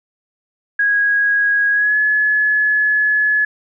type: tone with pitch glide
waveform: sine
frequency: 1651 to 1705.3 Hz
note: G#6 to G#6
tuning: -11 to +45 cents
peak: -12 dBFS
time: 0.79-3.45 s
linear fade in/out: 5 ms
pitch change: +56 cents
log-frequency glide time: 1.72-1.97 s
effects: none